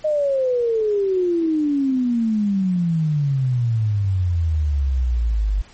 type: exponential sweep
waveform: sine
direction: down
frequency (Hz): 622.3 to 48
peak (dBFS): -16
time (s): 0.04-5.62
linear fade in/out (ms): 10
effects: pink hiss -48 dBFS RMS until 5.73 s + MP3 32 kbps